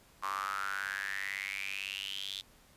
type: tone with high-pass filter sweep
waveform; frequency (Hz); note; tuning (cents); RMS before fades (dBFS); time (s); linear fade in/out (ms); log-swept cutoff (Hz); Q
sawtooth; 98; G2; 0; -38; 0.22-2.42; 20; 1100 to 3600; 8.6
effects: pink hiss -62 dBFS RMS until 2.76 s + resampled to 32000 Hz